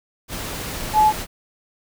sine tone in noise, 857 Hz, A5, 46 cents flat, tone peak -11 dBFS, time 0.93-1.13 s, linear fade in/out 50 ms, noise pink, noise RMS -29 dBFS, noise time 0.28-1.27 s, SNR +15 dB, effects none

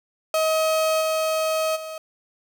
35% pulse tone with level steps, 634 Hz, D#5, 32 cents sharp, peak -17 / -19 / -30 dBFS, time 0.34-1.98 s, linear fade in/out 2 ms, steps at 1 / 1.75 s, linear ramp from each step 20 ms, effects none

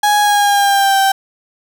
35% pulse tone with pitch glide, 830.6 to 779.5 Hz, G#5 to G5, 0 to -10 cents, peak -8 dBFS, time 0.03-1.12 s, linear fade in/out 5 ms, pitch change -110 cents, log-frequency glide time 0.21-1 s, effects none

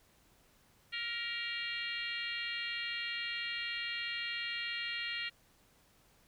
harmonic tone with a mistuned harmonic, 466.2 Hz, A#4, in tune, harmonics 3 / 4 / 5 / 6 / 7 / 8 / 9, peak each -47 / -41 / -43 / -41 / -45 / -52 / -46 dBFS, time 0.92-5.3 s, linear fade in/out 20 ms, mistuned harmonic 4, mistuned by +27 cents, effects pink hiss -67 dBFS RMS until 6.27 s

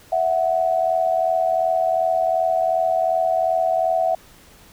sine tone pair together, 658 / 740.7 Hz, E5 / F#5, -3 / +2 cents, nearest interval major second, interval 205 cents, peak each -19 / -20 dBFS, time 0.12-4.15 s, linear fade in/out 5 ms, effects pink hiss -49 dBFS RMS until 4.72 s

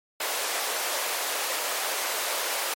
pink high-pass noise, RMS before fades -29 dBFS, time 0.2-2.74 s, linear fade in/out 5 ms, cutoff 480 Hz, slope 24 dB/octave, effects MP3 64 kbps

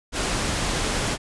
pink low-pass noise, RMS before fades -25 dBFS, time 0.12-1.18 s, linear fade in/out 50 ms, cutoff 10000 Hz, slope 24 dB/octave, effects resampled to 24000 Hz

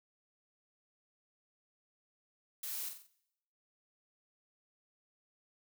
blue noise with echo, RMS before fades -41 dBFS, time 2.63-2.89 s, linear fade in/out 5 ms, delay 45 ms, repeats 4, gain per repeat -6 dB, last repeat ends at 3.07 s, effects noise-tail reverb RT60 0.8 s tail -20 dB re dry

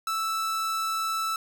45% pulse tone, 1318.5 Hz, E6, in tune, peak -26 dBFS, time 0.07-1.36 s, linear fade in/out 2 ms, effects none

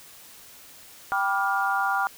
sine chord, G dominant seventh, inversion none, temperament just, 784 / 980 / 1176 / 1411.2 Hz, G5 / B5 / D6 / F6, 0 / -14 / +2 / +18 cents, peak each -26 / -30 / -29 / -26 dBFS, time 1.12-2.07 s, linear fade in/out 0 ms, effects white hiss -48 dBFS RMS until 2.17 s

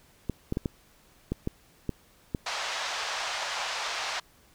clicks, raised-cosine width 3 ms, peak -15 dBFS, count 8, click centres 0.297 / 0.524 / 0.571 / 0.658 / 1.32 / 1.474 / 1.893 / 2.348 s
pink band-pass noise, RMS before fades -33 dBFS, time 2.46-4.2 s, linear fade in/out 5 ms, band 680 to 6200 Hz, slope 24 dB/octave
effects pink hiss -60 dBFS RMS until 4.54 s

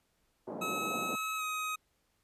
pink band-pass noise, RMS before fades -40 dBFS, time 0.47-1.16 s, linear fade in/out 10 ms, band 200 to 800 Hz, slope 24 dB/octave
25% pulse tone with pitch glide, 1285 to 1260 Hz, E6 to D#6, -45 to +21 cents, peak -30 dBFS, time 0.61-1.76 s, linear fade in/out 10 ms, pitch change -34 cents, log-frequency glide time 1.37-1.43 s
effects pink hiss -75 dBFS RMS until 2.23 s + resampled to 32000 Hz

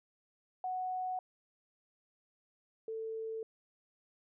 sine tone pair in turn, 740 / 445 Hz, F#5 / A4, 0 / +20 cents, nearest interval major sixth, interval 880 cents, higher first, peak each -34 / -37 dBFS, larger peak first, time 0.64-1.19 / 2.88-3.43 s, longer neither, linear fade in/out 2 ms, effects none

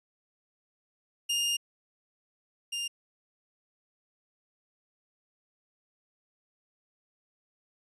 sawtooth tone pair in turn, 2823 / 2805 Hz, F7 / F7, +18 / +7 cents, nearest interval unison, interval 11 cents, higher first, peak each -23 / -28 dBFS, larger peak first, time 1.29-1.57 / 2.72-2.88 s, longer first, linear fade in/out 10 ms, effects resampled to 24000 Hz

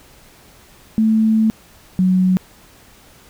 sine tone pair in turn, 220 / 185 Hz, A3 / F#3, 0 / 0 cents, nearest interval minor third, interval 300 cents, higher first, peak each -11 dBFS, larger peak neither, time 0.98-1.5 / 1.99-2.37 s, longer first, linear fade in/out 0 ms, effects pink hiss -47 dBFS RMS until 3.29 s

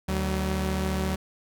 sawtooth tone pair together, 74.72 / 189.7 Hz, D2 / F#3, +30 / +43 cents, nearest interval octave + major third, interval 1613 cents, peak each -24 dBFS, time 0.08-1.16 s, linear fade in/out 10 ms, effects none

